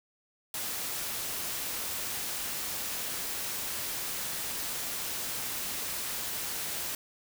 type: noise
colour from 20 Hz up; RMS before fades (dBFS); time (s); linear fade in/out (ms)
white; -35; 0.54-6.95; 2
effects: none